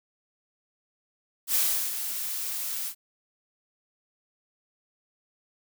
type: noise with ADSR envelope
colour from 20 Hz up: blue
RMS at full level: -23 dBFS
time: 1.47-2.95 s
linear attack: 79 ms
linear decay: 360 ms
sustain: -9 dB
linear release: 85 ms
effects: none